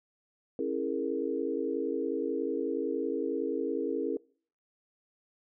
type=chord; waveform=sine; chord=A# half-diminished seventh; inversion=first; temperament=equal with one note detuned; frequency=272.7 / 329.6 / 415.3 / 466.2 Hz; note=C#4 / E4 / G#4 / A#4; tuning=-28 / 0 / 0 / 0 cents; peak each=-35 / -35 / -34 / -34 dBFS; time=0.59-4.17 s; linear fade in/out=2 ms; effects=noise-tail reverb RT60 0.5 s tail -25 dB re dry